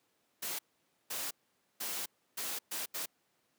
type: noise bursts at uneven times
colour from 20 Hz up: white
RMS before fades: -38 dBFS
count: 6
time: 0.42-0.59 / 1.1-1.31 / 1.8-2.06 / 2.37-2.59 / 2.71-2.86 / 2.94-3.06 s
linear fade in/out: 10 ms
effects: pink hiss -75 dBFS RMS until 3.58 s + high-pass 200 Hz 12 dB/octave